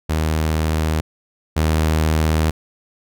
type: tone pair in turn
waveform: sawtooth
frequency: 78.6 / 78.6 Hz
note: D#2 / D#2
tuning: +18 / +18 cents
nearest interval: unison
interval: 0 cents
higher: neither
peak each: -13 / -11 dBFS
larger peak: second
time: 0.09-1.01 / 1.56-2.51 s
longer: second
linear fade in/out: 10 ms
effects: none